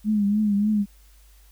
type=tone with vibrato; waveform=sine; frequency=207.7 Hz; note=G#3; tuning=in tune; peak=-18 dBFS; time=0.04-0.86 s; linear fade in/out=50 ms; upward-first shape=triangle; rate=3.4 Hz; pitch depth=76 cents each way; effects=added 50 Hz sine -50 dBFS peak until 1.51 s + white hiss -59 dBFS RMS until 1.51 s